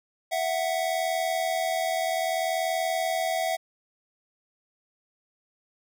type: tone pair together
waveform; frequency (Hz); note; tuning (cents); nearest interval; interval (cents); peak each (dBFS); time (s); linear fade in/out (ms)
square; 661 / 741.6; E5 / F#5; +5 / +4; major second; 199; -28 / -29; 0.31-3.57; 20
effects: none